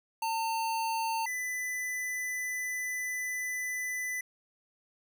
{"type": "tone pair in turn", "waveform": "square", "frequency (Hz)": [900, 1998.4], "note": ["A5", "B6"], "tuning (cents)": [39, 20], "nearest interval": "octave + major second", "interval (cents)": 1381, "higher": "second", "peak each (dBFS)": [-30, -33], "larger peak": "first", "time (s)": [[0.22, 1.26], [1.26, 4.21]], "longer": "second", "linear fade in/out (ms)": 5, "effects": []}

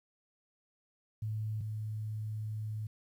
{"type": "tone pair in turn", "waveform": "sine", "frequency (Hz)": [108.4, 107.93], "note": ["A2", "A2"], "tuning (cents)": [-25, -33], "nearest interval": "unison", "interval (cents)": 8, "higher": "first", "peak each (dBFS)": [-33, -35], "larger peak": "first", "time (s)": [[1.22, 1.61], [1.61, 2.87]], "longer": "second", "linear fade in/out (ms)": 5, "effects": ["11-bit"]}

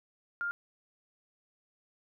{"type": "tone", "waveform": "sine", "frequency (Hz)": 1404, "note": "F6", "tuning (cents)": 9, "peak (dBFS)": -31, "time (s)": [0.41, 0.51], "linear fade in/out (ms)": 0, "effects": []}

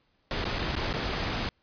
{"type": "noise with dropouts", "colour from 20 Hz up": "pink", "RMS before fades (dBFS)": -30, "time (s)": [0.31, 1.49], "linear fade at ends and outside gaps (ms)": 1, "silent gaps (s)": [[0.443, 0.452], [0.587, 0.591], [0.755, 0.763], [0.929, 0.938]], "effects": ["pink hiss -70 dBFS RMS until 1.62 s", "resampled to 11025 Hz"]}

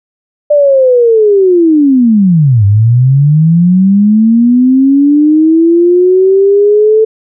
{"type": "linear two-way sweep", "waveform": "sine", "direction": "down then up", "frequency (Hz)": [597, 97.8, 441.9], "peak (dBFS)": -3, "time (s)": [0.5, 7.05], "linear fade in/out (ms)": 10, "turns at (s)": 2.65, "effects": []}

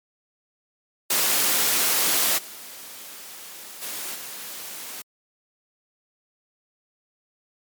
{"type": "noise with level steps", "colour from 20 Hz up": "white", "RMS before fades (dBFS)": [-21, -40, -32, -36], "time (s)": [1.1, 5.02], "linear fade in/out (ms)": 5, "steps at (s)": [2.37, 3.81, 4.14], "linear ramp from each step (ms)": 20, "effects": ["high-pass 200 Hz 12 dB/octave", "MP3 96 kbps"]}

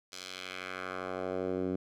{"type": "tone with band-pass filter sweep", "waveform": "10% pulse", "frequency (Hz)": 92.5, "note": "F#2", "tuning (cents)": 0, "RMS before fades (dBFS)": -37, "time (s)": [0.12, 1.76], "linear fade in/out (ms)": 5, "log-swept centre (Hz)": [5400, 270], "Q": 1.3, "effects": []}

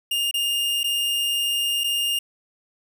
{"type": "tone with dropouts", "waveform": "45% pulse", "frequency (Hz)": 2827, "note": "F7", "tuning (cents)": 20, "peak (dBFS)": -21, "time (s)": [0.11, 2.19], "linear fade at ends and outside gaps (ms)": 5, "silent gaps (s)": [[0.312, 0.34], [0.833, 0.841], [1.837, 1.841]], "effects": []}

